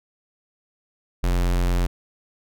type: tone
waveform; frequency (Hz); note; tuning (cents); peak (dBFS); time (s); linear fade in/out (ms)
square; 44.21; F1; +22; -19; 1.23-1.87; 10
effects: none